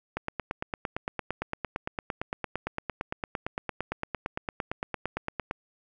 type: click train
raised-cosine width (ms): 0.5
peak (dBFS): -15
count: 48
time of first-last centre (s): 0.17-5.511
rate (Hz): 8.8
effects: none